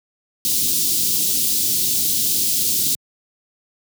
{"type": "band-stop noise", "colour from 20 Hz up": "white", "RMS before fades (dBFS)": -19, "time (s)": [0.45, 2.95], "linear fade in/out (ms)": 0, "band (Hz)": [340, 3600], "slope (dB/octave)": 24, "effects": ["high-pass 100 Hz 12 dB/octave"]}